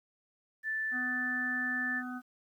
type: tone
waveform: sine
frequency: 1760 Hz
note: A6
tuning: in tune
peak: -31 dBFS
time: 0.63-2.03 s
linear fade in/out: 50 ms
type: harmonic tone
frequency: 250.6 Hz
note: B3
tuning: 25 cents sharp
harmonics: 1 / 3 / 5 / 6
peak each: -38 / -47 / -46 / -45 dBFS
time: 0.91-2.22 s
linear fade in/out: 50 ms
effects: 11-bit